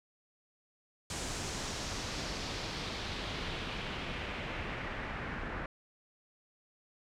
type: noise with low-pass filter sweep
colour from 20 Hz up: pink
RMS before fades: -39 dBFS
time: 1.1-5.66 s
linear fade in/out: 2 ms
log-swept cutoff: 7700 to 1700 Hz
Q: 1.7
effects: none